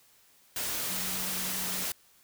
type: tone in noise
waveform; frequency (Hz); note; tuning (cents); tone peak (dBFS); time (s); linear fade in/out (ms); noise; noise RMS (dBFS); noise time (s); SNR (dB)
sine; 185.8; F#3; +7; -43; 0.9-1.84; 2; white; -33; 0.56-1.92; -13
effects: white hiss -62 dBFS RMS until 2.23 s